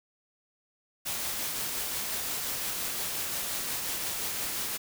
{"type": "noise with tremolo", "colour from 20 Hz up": "white", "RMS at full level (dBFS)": -32, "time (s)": [1.05, 4.78], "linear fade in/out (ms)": 20, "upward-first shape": "triangle", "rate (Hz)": 5.7, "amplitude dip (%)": 25, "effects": []}